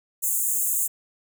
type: high-pass noise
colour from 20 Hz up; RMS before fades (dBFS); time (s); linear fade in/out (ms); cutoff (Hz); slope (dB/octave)
pink; -24; 0.22-0.88; 20; 6800; 96
effects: none